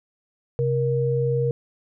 sine tone pair together, 132.33 / 471 Hz, C3 / A#4, +20 / +18 cents, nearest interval octave + minor seventh, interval 2198 cents, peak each -22 dBFS, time 0.59-1.51 s, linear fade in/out 0 ms, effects none

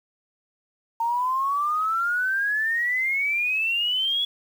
sine exponential sweep, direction up, 911 to 3395 Hz, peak -21 dBFS, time 1-4.25 s, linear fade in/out 5 ms, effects 8-bit

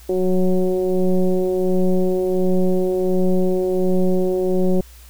sine tone with frequency modulation, 184.7 Hz, F#3, 3 cents flat, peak -14 dBFS, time 0.09-4.81 s, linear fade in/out 5 ms, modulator 184 Hz, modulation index 1.7, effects added 60 Hz sine -41 dBFS peak until 5.09 s + white hiss -48 dBFS RMS until 5.09 s

